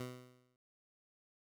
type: tone with exponential decay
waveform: 15% pulse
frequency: 125.5 Hz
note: B2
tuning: 28 cents sharp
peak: -33 dBFS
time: 0-0.56 s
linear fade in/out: 2 ms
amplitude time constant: 120 ms
effects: none